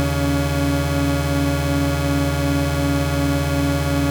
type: tone cluster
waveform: 30% pulse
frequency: 78.7 / 139.8 / 282.3 Hz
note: D#2 / C#3 / C#4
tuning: +20 / +15 / +32 cents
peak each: -19 dBFS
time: 0-4.1 s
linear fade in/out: 0 ms
effects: none